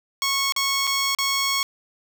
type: tone with dropouts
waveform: 10% pulse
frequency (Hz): 1100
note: C#6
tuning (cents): -14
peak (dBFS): -12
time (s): 0.22-1.63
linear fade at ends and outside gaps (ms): 1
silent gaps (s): 0.523-0.563 / 0.87-0.874 / 1.149-1.186
effects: none